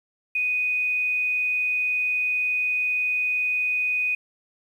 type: tone with frequency modulation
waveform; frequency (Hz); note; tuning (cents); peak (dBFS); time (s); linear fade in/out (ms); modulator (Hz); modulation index
sine; 2489; D#7; 0; -21; 0.35-4.15; 5; 25.5; 0.22
effects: 9-bit